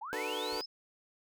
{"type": "linear sweep", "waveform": "sine", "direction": "up", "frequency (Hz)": [784, 5274], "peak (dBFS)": -39, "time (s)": [0.01, 0.66], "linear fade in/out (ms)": 10}
{"type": "chord", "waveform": "25% pulse", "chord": "B minor seventh", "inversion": "first", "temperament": "equal with one note detuned", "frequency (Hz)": [298.8, 370, 440, 493.9], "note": ["D4", "F#4", "A4", "B4"], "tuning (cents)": [30, 0, 0, 0], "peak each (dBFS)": [-40, -40, -35, -36], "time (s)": [0.13, 0.61], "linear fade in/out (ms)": 0}
{"type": "noise with exponential decay", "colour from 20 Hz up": "brown", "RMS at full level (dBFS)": -46, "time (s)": [0.52, 0.64], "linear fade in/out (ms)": 1, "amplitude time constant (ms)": 24}
{"effects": []}